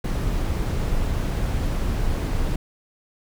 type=noise; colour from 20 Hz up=brown; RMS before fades=-23 dBFS; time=0.04-2.56 s; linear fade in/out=5 ms; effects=none